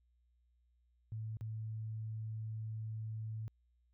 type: tone with dropouts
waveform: sine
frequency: 110 Hz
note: A2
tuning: in tune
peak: -39 dBFS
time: 1.12-3.48 s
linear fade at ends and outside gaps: 0 ms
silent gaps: 1.37-1.41 s
effects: added 60 Hz sine -70 dBFS peak until 3.93 s